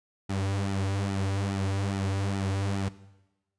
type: tone with flanger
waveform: sawtooth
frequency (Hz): 98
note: G2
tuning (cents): 0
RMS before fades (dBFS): -29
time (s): 0.29-2.89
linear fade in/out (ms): 10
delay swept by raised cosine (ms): 1.8 to 5.8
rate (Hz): 2.4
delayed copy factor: -0.8
effects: noise-tail reverb RT60 1.0 s tail -17 dB re dry + resampled to 22050 Hz